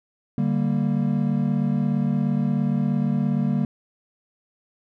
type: chord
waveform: triangle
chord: G minor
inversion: second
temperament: equal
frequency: 146.83 / 196 / 233.1 Hz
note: D3 / G3 / Bb3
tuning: 0 / 0 / 0 cents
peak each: -22 dBFS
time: 0.38-3.65 s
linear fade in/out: 2 ms
effects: none